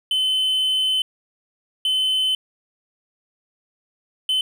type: tone bursts at uneven times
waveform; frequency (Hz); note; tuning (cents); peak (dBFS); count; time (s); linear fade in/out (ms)
triangle; 3049; G7; -49; -16; 3; 0.11-1.02 / 1.85-2.35 / 4.29-4.41; 2
effects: none